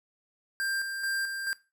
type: tone with tremolo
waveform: square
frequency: 1587 Hz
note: G6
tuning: 21 cents sharp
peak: -29 dBFS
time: 0.6-1.53 s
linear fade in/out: 0 ms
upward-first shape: square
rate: 2.3 Hz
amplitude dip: 45%
effects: noise-tail reverb RT60 0.3 s tail -20 dB re dry